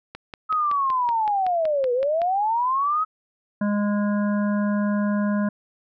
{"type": "click train", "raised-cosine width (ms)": 0.3, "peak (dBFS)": -19, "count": 12, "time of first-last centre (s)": [0.15, 2.218], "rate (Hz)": 5.32}
{"type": "linear two-way sweep", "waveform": "sine", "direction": "down then up", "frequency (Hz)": [1286, 477, 1286], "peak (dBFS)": -19, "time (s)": [0.49, 3.05], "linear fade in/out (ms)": 20, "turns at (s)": 1.93}
{"type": "harmonic tone", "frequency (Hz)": 205.8, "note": "G#3", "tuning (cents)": -16, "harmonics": [1, 3, 5, 7, 8], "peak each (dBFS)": [-20, -30, -34, -37, -38], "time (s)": [3.61, 5.49], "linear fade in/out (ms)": 5}
{"effects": []}